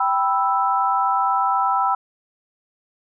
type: chord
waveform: sine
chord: E minor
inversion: first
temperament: equal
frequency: 784 / 987.8 / 1318.5 Hz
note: G5 / B5 / E6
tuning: 0 / 0 / 0 cents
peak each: -21 dBFS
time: 0-1.95 s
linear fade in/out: 5 ms
effects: none